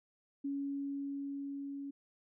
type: tone with level ramp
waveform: sine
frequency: 279.5 Hz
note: C#4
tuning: 14 cents sharp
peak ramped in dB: -34 to -40 dBFS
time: 0.44-1.91 s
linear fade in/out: 10 ms
effects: none